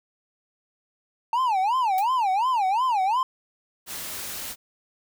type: tone with vibrato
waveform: triangle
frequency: 883 Hz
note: A5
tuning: 6 cents sharp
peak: -18 dBFS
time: 1.33-3.23 s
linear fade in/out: 2 ms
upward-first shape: sine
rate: 2.8 Hz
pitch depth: 290 cents each way
type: noise with exponential decay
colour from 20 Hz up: blue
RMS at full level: -31 dBFS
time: 1.98-2.08 s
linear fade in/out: 1 ms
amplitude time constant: 21 ms
type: noise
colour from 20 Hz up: white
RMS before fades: -34 dBFS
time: 3.86-4.56 s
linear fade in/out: 50 ms
effects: none